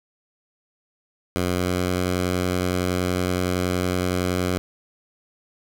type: tone with pitch glide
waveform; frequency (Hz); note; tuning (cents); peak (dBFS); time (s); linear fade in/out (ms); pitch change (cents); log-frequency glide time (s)
10% pulse; 90 to 90.73; F#2 to F#2; -47 to -33; -13; 1.36-4.58; 0; +14; 1.55-1.98
effects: none